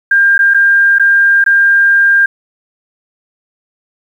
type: tone with dropouts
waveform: sine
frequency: 1600 Hz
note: G6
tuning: 35 cents sharp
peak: -5 dBFS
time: 0.11-2.26 s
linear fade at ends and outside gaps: 5 ms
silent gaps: 0.38-0.39 / 0.538-0.544 / 0.985-0.996 / 1.441-1.462 s
effects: 7-bit